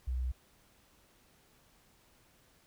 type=tone; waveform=sine; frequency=63 Hz; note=B1; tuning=35 cents sharp; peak=-31 dBFS; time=0.07-0.32 s; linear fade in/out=10 ms; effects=pink hiss -66 dBFS RMS until 2.66 s